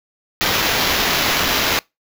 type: noise with sample-and-hold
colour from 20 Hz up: blue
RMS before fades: -18 dBFS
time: 0.41-1.79 s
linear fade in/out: 0 ms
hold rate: 8820 Hz
effects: noise-tail reverb RT60 0.2 s tail -25 dB re dry